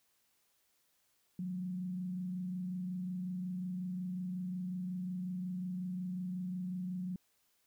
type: tone with frequency modulation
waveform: sine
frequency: 182.2 Hz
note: F#3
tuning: 26 cents flat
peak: -36 dBFS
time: 1.39-7.16 s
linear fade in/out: 2 ms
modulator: 25.5 Hz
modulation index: 0.32
effects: white hiss -75 dBFS RMS until 7.66 s